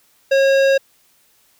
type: tone with hard clipping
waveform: sine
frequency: 544 Hz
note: C#5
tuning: 33 cents flat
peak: -13 dBFS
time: 0.31-0.78 s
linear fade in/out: 10 ms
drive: 15 dB
effects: white hiss -57 dBFS RMS until 1.59 s